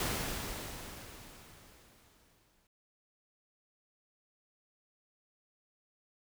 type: noise with exponential decay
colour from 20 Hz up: pink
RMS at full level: -33 dBFS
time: 0-2.67 s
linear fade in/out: 2 ms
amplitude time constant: 580 ms
effects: none